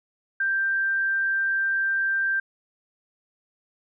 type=tone; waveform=sine; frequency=1576 Hz; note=G6; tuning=9 cents sharp; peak=-21 dBFS; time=0.4-2.4 s; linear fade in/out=5 ms; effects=none